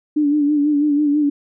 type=tone with vibrato; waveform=sine; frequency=293.7 Hz; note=D4; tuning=in tune; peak=-13 dBFS; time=0.16-1.3 s; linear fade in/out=10 ms; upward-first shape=sine; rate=6.1 Hz; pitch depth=50 cents each way; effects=none